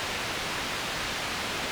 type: low-pass noise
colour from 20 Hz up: white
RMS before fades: -32 dBFS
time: 0-1.71 s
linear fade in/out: 0 ms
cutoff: 3300 Hz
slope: 12 dB/octave
effects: none